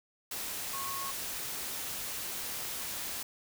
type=tone in noise; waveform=sine; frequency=1094 Hz; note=C#6; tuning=23 cents flat; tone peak=-38 dBFS; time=0.73-1.11 s; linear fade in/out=5 ms; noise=white; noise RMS=-38 dBFS; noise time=0.31-3.23 s; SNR=-3 dB; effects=none